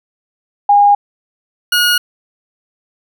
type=tone pair in turn; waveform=sine / 20% pulse; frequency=815 / 1443 Hz; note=G#5 / F#6; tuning=-33 / -44 cents; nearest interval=minor seventh; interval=989 cents; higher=second; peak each=-5 dBFS; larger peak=neither; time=0.69-0.95 / 1.72-1.98 s; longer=neither; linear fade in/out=5 ms; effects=none